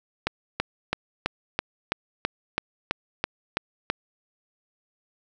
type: click train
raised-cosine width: 0.3 ms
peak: -7 dBFS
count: 12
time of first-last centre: 0.27-3.9 s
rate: 3.03 Hz
effects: none